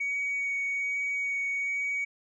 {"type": "tone with vibrato", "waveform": "sine", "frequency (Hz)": 2246, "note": "C#7", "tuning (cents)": 22, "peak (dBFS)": -26, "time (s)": [0, 2.05], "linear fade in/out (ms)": 10, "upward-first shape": "sine", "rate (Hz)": 1.2, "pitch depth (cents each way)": 9, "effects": ["tanh soft clip ceiling -25 dBFS"]}